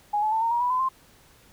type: tone with pitch steps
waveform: sine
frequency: 830.6 / 858.9 / 888.2 / 918.4 / 949.7 / 982.1 / 1015.5 / 1050.1 Hz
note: G#5 / A5 / A5 / A#5 / A#5 / B5 / B5 / C6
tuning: 0 / -42 / +16 / -26 / +32 / -10 / +48 / +6 cents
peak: -21 dBFS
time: 0.13-0.89 s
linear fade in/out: 10 ms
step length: 95 ms
effects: pink hiss -56 dBFS RMS until 1.52 s